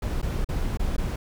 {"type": "noise with dropouts", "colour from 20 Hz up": "brown", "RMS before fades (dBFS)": -26, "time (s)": [0.02, 1.16], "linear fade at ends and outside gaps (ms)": 5, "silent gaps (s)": [[0.217, 0.226], [0.446, 0.488], [0.773, 0.794], [0.966, 0.98]], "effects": []}